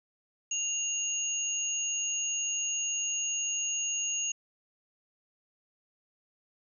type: tone pair together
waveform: sine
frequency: 2794 / 6649 Hz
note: F7 / G#8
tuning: 0 / +1 cents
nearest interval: octave + minor third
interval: 1501 cents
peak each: -35 / -30 dBFS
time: 0.51-4.32 s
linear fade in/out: 5 ms
effects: none